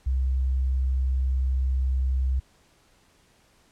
sine tone, 65.1 Hz, C2, 8 cents flat, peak -21 dBFS, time 0.06-2.4 s, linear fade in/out 10 ms, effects pink hiss -61 dBFS RMS until 3.71 s + low-pass 10000 Hz 12 dB/octave

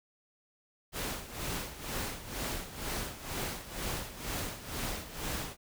pink noise with tremolo, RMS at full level -35 dBFS, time 0.92-5.57 s, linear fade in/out 50 ms, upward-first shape sine, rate 2.1 Hz, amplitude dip 75%, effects none

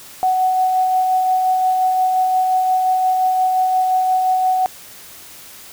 sine tone with tremolo, 745 Hz, F#5, 12 cents sharp, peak -12 dBFS, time 0.23-4.66 s, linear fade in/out 0 ms, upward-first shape sine, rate 5.7 Hz, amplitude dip 25%, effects white hiss -39 dBFS RMS until 5.72 s

